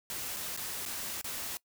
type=noise with dropouts; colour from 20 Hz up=white; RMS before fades=-38 dBFS; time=0.1-1.57 s; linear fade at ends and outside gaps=0 ms; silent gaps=0.364-0.368 / 0.564-0.575 / 0.853-0.861 / 1.213-1.244 s; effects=noise-tail reverb RT60 0.1 s tail -22 dB re dry